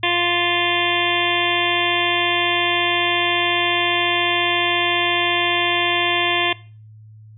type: harmonic tone with a mistuned harmonic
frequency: 349.2 Hz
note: F4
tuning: in tune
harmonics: 1 / 2 / 3 / 5 / 6 / 7 / 8 / 9 / 10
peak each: -25 / -25 / -25 / -25 / -25 / -25 / -25 / -25 / -25 dBFS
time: 0.03-6.53 s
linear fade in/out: 5 ms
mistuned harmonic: 8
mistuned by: -25 cents
effects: noise-tail reverb RT60 0.4 s tail -20 dB re dry + added 108 Hz sine -40 dBFS peak until 7.37 s